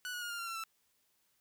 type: tone with pitch steps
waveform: sawtooth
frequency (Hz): 1480 / 1453.7 / 1427.9 / 1402.6 / 1377.7 / 1353.3 / 1329.2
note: F#6 / F#6 / F6 / F6 / F6 / E6 / E6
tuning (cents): 0 / -31 / +38 / +7 / -24 / +45 / +14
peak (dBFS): -35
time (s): 0.05-0.638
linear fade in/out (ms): 0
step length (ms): 84
effects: white hiss -75 dBFS RMS until 1.4 s